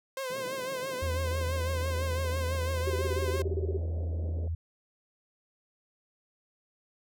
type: tone with vibrato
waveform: sawtooth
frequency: 521 Hz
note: C5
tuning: 7 cents flat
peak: -29 dBFS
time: 0.17-3.42 s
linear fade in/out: 2 ms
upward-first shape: triangle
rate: 6 Hz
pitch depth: 81 cents each way
type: band-pass noise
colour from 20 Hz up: white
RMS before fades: -45 dBFS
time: 0.3-4.48 s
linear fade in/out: 2 ms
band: 110 to 620 Hz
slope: 48 dB/octave
type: tone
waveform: sine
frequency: 82.41 Hz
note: E2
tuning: in tune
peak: -29 dBFS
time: 1.02-4.55 s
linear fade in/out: 5 ms
type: tone bursts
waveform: sine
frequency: 387 Hz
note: G4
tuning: 22 cents flat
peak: -29 dBFS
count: 16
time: 2.87-3.772 s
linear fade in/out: 5 ms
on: 32 ms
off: 26 ms
effects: none